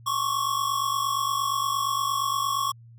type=tone pair together; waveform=square; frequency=1086 / 1134.6 Hz; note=C#6 / C#6; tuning=-36 / +40 cents; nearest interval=minor second; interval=76 cents; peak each=-27 / -28 dBFS; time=0.06-2.72 s; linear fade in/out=10 ms; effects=added 116 Hz sine -46 dBFS peak until 2.98 s